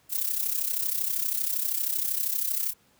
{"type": "noise with amplitude modulation", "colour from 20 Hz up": "violet", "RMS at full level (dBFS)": -25, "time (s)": [0.09, 2.74], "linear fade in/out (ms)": 50, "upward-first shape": "sine", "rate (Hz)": 32.7, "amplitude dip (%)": 70, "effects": ["pink hiss -63 dBFS RMS until 2.99 s", "high-pass 80 Hz 12 dB/octave"]}